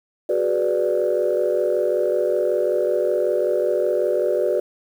sine chord, G# half-diminished seventh, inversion third, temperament equal, 370 / 415.3 / 493.9 / 587.3 Hz, F#4 / G#4 / B4 / D5, 0 / 0 / 0 / 0 cents, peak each -22 / -25 / -22 / -21 dBFS, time 0.29-4.6 s, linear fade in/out 5 ms, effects tanh soft clip ceiling -10 dBFS + 8-bit

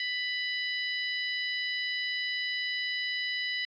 harmonic tone, 992 Hz, B5, 7 cents sharp, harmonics 2 / 3 / 4 / 5, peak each -32 / -36 / -38 / -40 dBFS, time 0-3.65 s, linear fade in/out 2 ms, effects AAC 48 kbps

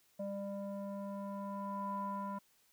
square tone with low-pass filter sweep, 199 Hz, G3, 26 cents sharp, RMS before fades -41 dBFS, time 0.19-2.39 s, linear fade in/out 10 ms, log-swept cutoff 670 to 1100 Hz, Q 8.2, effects white hiss -71 dBFS RMS until 2.72 s

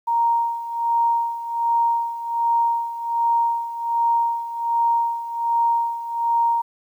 sine tone with tremolo, 932.3 Hz, A#5, in tune, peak -15 dBFS, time 0.07-6.62 s, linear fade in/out 10 ms, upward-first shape sine, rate 1.3 Hz, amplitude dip 75%, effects 9-bit

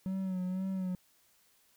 triangle tone with vibrato, 186.7 Hz, F#3, 16 cents sharp, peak -30 dBFS, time 0.06-0.95 s, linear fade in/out 0 ms, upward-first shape sine, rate 2 Hz, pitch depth 44 cents each way, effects white hiss -68 dBFS RMS until 1.76 s

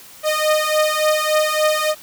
sawtooth beating tone pair, 613 / 616.5 Hz, D#5 / D#5, -26 / -16 cents, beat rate 3.5 Hz, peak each -15 / -14 dBFS, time 0.23-1.95 s, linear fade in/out 50 ms, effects white hiss -42 dBFS RMS until 2.02 s

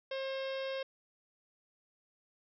harmonic tone, 535 Hz, C5, 38 cents sharp, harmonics 1 / 2 / 3 / 4 / 5 / 6 / 7 / 8 / 9 / 10, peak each -36 / -49 / -48 / -50 / -50 / -50 / -51 / -62 / -57 / -56 dBFS, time 0.11-0.83 s, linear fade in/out 5 ms, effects none

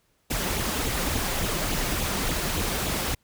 pink noise with flanger, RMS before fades -27 dBFS, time 0.3-3.15 s, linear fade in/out 10 ms, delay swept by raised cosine 0.27 to 5.77 ms, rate 3.5 Hz, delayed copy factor +0.6, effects pink hiss -68 dBFS RMS until 3.23 s

